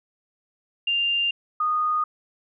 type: tone pair in turn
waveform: sine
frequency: 2794 / 1233.8 Hz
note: F7 / D#6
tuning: 0 / -15 cents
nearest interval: octave + major second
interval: 1415 cents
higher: first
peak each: -20 dBFS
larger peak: neither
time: 0.87-1.31 / 1.6-2.04 s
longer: neither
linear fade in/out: 5 ms
effects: none